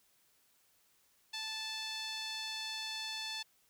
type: tone with band-pass filter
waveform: sawtooth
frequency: 877 Hz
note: A5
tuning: 6 cents flat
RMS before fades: -41 dBFS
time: 1.33-3.43 s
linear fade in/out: 10 ms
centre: 4100 Hz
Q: 2.2
effects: white hiss -71 dBFS RMS until 3.69 s